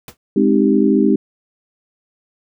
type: noise with exponential decay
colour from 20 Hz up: pink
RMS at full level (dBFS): -29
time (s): 0.08-0.17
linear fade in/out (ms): 2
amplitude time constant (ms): 18
type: chord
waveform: sine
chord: Ab major seventh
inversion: none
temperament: equal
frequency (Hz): 207.7 / 261.6 / 311.1 / 392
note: Ab3 / C4 / Eb4 / G4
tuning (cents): 0 / 0 / 0 / 0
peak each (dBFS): -15 / -16 / -16 / -17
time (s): 0.36-1.16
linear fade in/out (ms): 5
effects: none